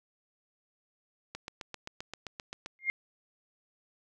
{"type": "click train", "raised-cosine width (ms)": 0.2, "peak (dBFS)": -22, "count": 11, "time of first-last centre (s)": [1.35, 2.661], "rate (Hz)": 7.63}
{"type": "tone with exponential growth", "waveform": "sine", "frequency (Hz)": 2123, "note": "C7", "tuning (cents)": 25, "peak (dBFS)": -22, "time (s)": [2.79, 2.9], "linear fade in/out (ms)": 0, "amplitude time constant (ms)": 22}
{"effects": []}